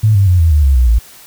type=tone with pitch steps; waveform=sine; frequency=108.1 / 98.56 / 89.86 / 81.92 / 74.69 / 68.1 / 62.09 / 56.61 Hz; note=A2 / G2 / F2 / E2 / D2 / C#2 / B1 / A1; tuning=-30 / +10 / +50 / -10 / +30 / -30 / +10 / +50 cents; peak=-6 dBFS; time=0.03-0.99 s; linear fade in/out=10 ms; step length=120 ms; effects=white hiss -39 dBFS RMS until 1.26 s